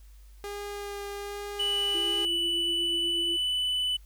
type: tone with vibrato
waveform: sawtooth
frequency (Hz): 405.9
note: G#4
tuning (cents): -40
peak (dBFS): -31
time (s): 0.44-2.25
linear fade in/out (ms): 0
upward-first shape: sine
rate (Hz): 1.2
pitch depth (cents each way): 9
type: tone with pitch glide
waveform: triangle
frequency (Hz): 2960 to 2991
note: F#7 to F#7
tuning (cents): 0 to +18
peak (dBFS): -24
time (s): 1.59-3.97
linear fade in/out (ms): 10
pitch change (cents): +18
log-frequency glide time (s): 1.75-3.68
type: tone with tremolo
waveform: sine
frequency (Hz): 340.8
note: F4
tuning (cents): -42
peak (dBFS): -33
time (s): 1.94-3.37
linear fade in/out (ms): 10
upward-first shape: triangle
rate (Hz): 8.2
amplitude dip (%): 45
effects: added 50 Hz sine -48 dBFS peak until 4.05 s + white hiss -64 dBFS RMS until 4.05 s